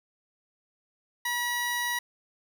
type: tone pair together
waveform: 25% pulse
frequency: 964.5 / 1929 Hz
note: B5 / B6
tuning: -41 / -41 cents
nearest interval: octave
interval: 1200 cents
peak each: -28 dBFS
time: 1.25-1.99 s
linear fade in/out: 5 ms
effects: none